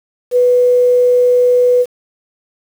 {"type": "tone with quantisation", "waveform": "sine", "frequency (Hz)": 493.9, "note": "B4", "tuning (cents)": 0, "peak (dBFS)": -7, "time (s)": [0.31, 1.86], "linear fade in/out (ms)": 50, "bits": 6, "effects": []}